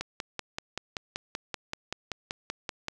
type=click train; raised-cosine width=0.2 ms; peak=-15 dBFS; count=16; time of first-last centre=0.01-2.884 s; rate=5.22 Hz; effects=none